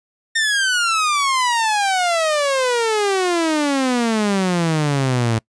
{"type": "exponential sweep", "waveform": "sawtooth", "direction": "down", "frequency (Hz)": [1833, 110], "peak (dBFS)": -12, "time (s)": [0.35, 5.39], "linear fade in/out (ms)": 10, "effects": ["noise-tail reverb RT60 0.1 s tail -25 dB re dry", "resampled to 22050 Hz"]}